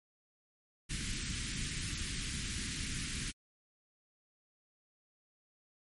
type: band-stop noise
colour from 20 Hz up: pink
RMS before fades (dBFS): -38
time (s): 0.89-3.32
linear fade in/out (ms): 20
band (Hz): 280 to 1700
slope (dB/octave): 24
effects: MP3 48 kbps